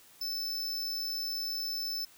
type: tone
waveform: square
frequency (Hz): 5274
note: E8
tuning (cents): 0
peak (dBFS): -33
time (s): 0.21-2.05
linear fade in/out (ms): 5
effects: white hiss -58 dBFS RMS until 2.17 s